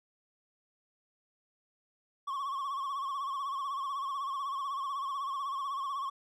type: tone with vibrato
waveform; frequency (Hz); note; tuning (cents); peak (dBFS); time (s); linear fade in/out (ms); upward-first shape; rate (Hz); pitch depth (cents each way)
triangle; 1100; C#6; -14; -31; 2.27-6.1; 10; sine; 16; 77
effects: none